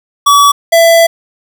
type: tone pair in turn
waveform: square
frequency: 1140 / 667.2 Hz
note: C#6 / E5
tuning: +48 / +21 cents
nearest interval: major sixth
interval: 927 cents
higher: first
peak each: -4 dBFS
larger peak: neither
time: 0.26-0.52 / 0.72-1.07 s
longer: second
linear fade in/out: 10 ms
effects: 7-bit